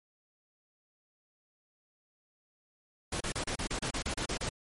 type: noise bursts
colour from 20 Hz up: pink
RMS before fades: -34 dBFS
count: 12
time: 3.12-4.492 s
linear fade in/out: 5 ms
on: 85 ms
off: 32 ms
effects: MP3 48 kbps